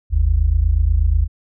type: tone pair together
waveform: sine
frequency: 49.48 / 77.78 Hz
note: G1 / D#2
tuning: +17 / 0 cents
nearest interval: minor sixth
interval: 783 cents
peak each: -15 dBFS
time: 0.1-1.28 s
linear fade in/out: 50 ms
effects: none